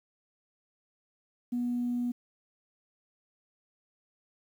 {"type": "tone", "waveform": "sine", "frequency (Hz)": 243.2, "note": "B3", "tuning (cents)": -26, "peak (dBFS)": -27, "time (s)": [1.52, 2.12], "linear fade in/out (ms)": 10, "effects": ["tanh soft clip ceiling -24 dBFS", "10-bit"]}